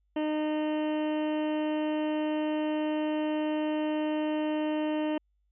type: harmonic tone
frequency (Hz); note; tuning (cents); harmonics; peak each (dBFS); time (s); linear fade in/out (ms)
306.1; D#4; -28; 1 / 2 / 3 / 4 / 5 / 6 / 7 / 8 / 9 / 10; -28 / -33 / -39 / -50 / -52 / -47 / -54 / -54 / -47 / -48; 0.16-5.18; 5
effects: added 50 Hz sine -69 dBFS peak until 5.51 s